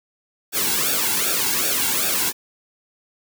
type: noise with flanger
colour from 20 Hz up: white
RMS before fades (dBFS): -21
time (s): 0.52-2.33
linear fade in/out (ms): 50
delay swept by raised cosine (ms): 0.97 to 1.67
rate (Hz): 2.6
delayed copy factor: -0.85
effects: none